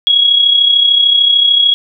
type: tone with amplitude modulation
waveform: sine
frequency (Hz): 3322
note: G#7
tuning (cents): 0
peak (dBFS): -4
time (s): 0.07-1.74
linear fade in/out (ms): 0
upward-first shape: sine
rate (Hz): 33.4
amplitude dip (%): 55
effects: none